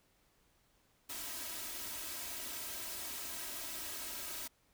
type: noise with comb filter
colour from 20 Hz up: white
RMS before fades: -43 dBFS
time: 1.09-4.48 s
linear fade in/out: 10 ms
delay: 3.1 ms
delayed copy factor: +0.65
effects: pink hiss -72 dBFS RMS until 4.73 s